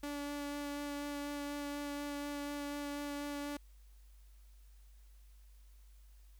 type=tone with vibrato; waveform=sawtooth; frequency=288.1 Hz; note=D4; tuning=33 cents flat; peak=-35 dBFS; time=0.03-3.57 s; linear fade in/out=5 ms; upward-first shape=sine; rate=4.1 Hz; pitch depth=10 cents each way; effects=added 50 Hz sine -56 dBFS peak until 6.39 s + white hiss -72 dBFS RMS until 6.39 s